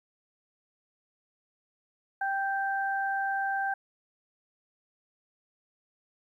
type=tone pair together; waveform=sine; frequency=784 / 1568 Hz; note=G5 / G6; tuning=0 / 0 cents; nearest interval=octave; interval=1200 cents; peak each=-29 / -31 dBFS; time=2.21-3.74 s; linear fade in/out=5 ms; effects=11-bit